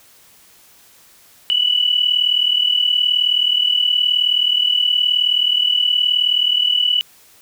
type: tone pair together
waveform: sine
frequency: 2932 / 2971 Hz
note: F#7 / F#7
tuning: -16 / +6 cents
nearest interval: unison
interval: 22 cents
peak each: -18 / -15 dBFS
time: 1.5-7.01 s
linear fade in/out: 0 ms
effects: white hiss -49 dBFS RMS until 7.41 s